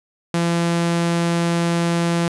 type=tone; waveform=sawtooth; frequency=170 Hz; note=F3; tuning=46 cents flat; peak=-13 dBFS; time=0.34-2.28 s; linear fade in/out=2 ms; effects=resampled to 24000 Hz